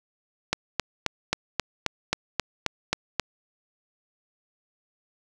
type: click train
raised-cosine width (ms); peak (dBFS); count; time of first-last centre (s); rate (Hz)
0.2; -5; 11; 0.53-3.197; 3.75
effects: none